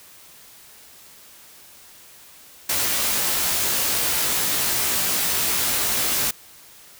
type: noise with comb filter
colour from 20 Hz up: white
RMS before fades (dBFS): -22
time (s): 2.69-6.31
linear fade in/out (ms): 5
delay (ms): 17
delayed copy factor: +0.7
effects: white hiss -47 dBFS RMS until 6.99 s